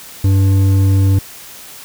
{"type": "tone with hard clipping", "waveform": "sine", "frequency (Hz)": 96.9, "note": "G2", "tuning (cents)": -20, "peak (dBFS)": -10, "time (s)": [0.24, 1.19], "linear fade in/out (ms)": 5, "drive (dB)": 7, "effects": ["white hiss -35 dBFS RMS until 1.84 s"]}